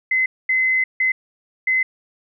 sine tone bursts at uneven times, 2046 Hz, C7, 39 cents flat, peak -15 dBFS, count 4, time 0.11-0.26 / 0.49-0.84 / 1-1.12 / 1.67-1.83 s, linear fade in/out 5 ms, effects none

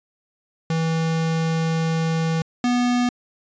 square tone pair in turn, 162.6 / 244.9 Hz, E3 / B3, -23 / -14 cents, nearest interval perfect fifth, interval 709 cents, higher second, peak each -20 / -18 dBFS, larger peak second, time 0.7-2.42 / 2.64-3.09 s, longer first, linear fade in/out 2 ms, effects resampled to 16000 Hz

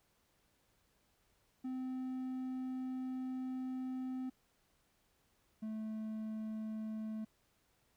triangle tone pair in turn, 257.7 / 218 Hz, C4 / A3, -26 / -16 cents, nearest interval minor third, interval 290 cents, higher first, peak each -36 / -37 dBFS, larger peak first, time 1.64-4.3 / 5.62-7.25 s, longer first, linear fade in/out 10 ms, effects pink hiss -75 dBFS RMS until 7.96 s

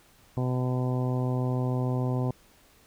harmonic tone, 126.6 Hz, B2, 43 cents sharp, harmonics 1 / 2 / 3 / 4 / 5 / 6 / 7 / 8, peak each -26 / -32 / -36 / -38 / -40 / -42 / -43 / -44 dBFS, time 0.37-2.31 s, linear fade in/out 2 ms, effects pink hiss -59 dBFS RMS until 2.86 s

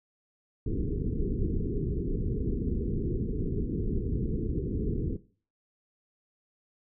pink low-pass noise, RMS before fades -30 dBFS, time 0.66-5.17 s, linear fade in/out 5 ms, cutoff 450 Hz, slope 96 dB/octave, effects noise-tail reverb RT60 0.4 s tail -17 dB re dry

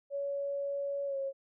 sine tone with pitch glide, 562 to 545.1 Hz, C#5 to C#5, +24 to -29 cents, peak -32 dBFS, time 0.1-1.33 s, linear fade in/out 50 ms, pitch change -53 cents, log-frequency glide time 1.06-1.17 s, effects none

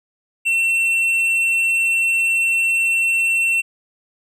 sine tone with tanh clipping, 2703 Hz, E7, 43 cents sharp, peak -16 dBFS, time 0.45-3.62 s, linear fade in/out 20 ms, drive 6 dB, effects none

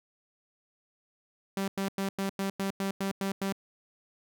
sawtooth tone bursts, 195.1 Hz, G3, 8 cents flat, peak -25 dBFS, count 10, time 1.57-3.525 s, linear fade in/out 2 ms, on 110 ms, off 95 ms, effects none

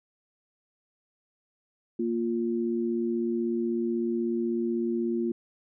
sine tone pair together, 233.1 / 349.3 Hz, A#3 / F4, 0 / 0 cents, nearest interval perfect fifth, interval 700 cents, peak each -28 dBFS, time 1.99-5.32 s, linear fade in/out 5 ms, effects none

